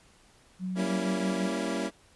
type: tone with pitch glide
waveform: sine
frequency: 185 to 187.69 Hz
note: F#3 to F#3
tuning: 0 to +25 cents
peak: -30 dBFS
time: 0.59-1.5 s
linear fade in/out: 50 ms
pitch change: +25 cents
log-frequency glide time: 0.73-1.12 s
type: chord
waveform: 25% pulse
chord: G diminished seventh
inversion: none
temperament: equal with one note detuned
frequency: 193.41 / 233.1 / 277.2 / 329.6 Hz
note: G3 / Bb3 / Db4 / Fb4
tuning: -23 / 0 / 0 / 0 cents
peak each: -31 dBFS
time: 0.75-1.91 s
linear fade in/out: 50 ms
effects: pink hiss -60 dBFS RMS until 2.15 s + resampled to 24000 Hz